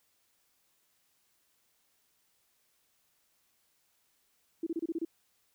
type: tone bursts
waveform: sine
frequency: 329.6 Hz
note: E4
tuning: in tune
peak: -30 dBFS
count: 7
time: 4.63-5.05 s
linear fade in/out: 5 ms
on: 36 ms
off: 28 ms
effects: white hiss -73 dBFS RMS until 5.54 s